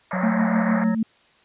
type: band-pass noise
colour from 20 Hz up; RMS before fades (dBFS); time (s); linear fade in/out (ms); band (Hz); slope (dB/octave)
pink; -29; 0.11-0.84; 0; 520 to 2100; 96
type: harmonic tone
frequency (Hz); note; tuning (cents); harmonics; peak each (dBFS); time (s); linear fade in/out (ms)
185; F#3; 0; 1 / 3 / 5 / 7 / 9 / 10; -24 / -32 / -36 / -39 / -42 / -38; 0.13-0.95; 5
type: tone with tremolo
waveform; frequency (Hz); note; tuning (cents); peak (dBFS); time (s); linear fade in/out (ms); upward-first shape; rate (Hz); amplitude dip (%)
sine; 222.5; A3; +20; -17; 0.23-1.03; 5; sine; 6.6; 50
effects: white hiss -57 dBFS RMS until 1.44 s + resampled to 8000 Hz